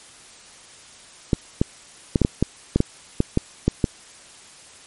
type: clicks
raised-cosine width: 3 ms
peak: -3 dBFS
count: 12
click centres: 1.332 / 1.615 / 2.158 / 2.217 / 2.249 / 2.426 / 2.76 / 2.804 / 3.204 / 3.374 / 3.68 / 3.842 s
effects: white hiss -46 dBFS RMS until 4.86 s + MP3 48 kbps